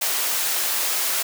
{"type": "high-pass noise", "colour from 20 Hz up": "white", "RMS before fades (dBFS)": -23, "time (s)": [0.01, 1.23], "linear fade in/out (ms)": 10, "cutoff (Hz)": 480, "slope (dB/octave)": 12, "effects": []}